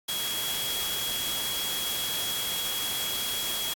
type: tone in noise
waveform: sine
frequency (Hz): 3322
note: G#7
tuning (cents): 0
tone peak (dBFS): -31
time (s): 0.08-3.74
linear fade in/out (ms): 10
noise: white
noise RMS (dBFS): -32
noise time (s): 0.08-3.74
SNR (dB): -2
effects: AAC 64 kbps